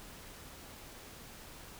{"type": "silence", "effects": ["pink hiss -51 dBFS RMS until 1.79 s"]}